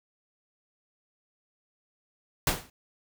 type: noise with exponential decay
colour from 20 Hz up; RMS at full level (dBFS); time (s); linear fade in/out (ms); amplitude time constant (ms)
pink; -21; 2.47-2.7; 2; 49
effects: none